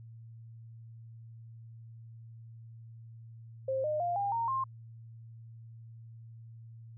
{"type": "tone with pitch steps", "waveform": "sine", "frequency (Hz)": [530, 608.8, 699.3, 803.3, 922.8, 1060], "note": ["C5", "D#5", "F5", "G5", "A#5", "C6"], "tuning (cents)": [22, -38, 2, 42, -18, 22], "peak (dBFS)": -29, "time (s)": [3.68, 4.64], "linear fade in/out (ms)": 5, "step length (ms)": 160, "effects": ["added 114 Hz sine -47 dBFS peak until 6.97 s"]}